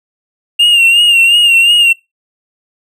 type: tone with vibrato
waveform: triangle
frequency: 2794 Hz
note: F7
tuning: in tune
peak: -3 dBFS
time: 0.59-1.93 s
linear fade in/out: 10 ms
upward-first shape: sine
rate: 2.8 Hz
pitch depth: 54 cents each way
effects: noise-tail reverb RT60 0.2 s tail -20 dB re dry